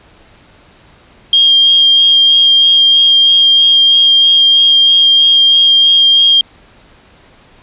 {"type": "tone with vibrato", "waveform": "sine", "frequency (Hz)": 3221, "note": "G7", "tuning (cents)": 46, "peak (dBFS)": -4, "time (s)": [1.33, 6.41], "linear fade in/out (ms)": 2, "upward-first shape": "sine", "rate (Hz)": 3.1, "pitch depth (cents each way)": 11, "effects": ["pink hiss -44 dBFS RMS until 7.62 s", "resampled to 8000 Hz"]}